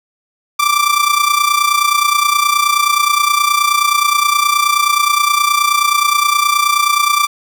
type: tone with amplitude modulation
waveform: sawtooth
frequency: 1174.7 Hz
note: D6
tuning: in tune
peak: -4 dBFS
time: 0.59-7.27 s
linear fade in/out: 10 ms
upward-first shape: sine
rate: 29.5 Hz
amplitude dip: 70%
effects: 7-bit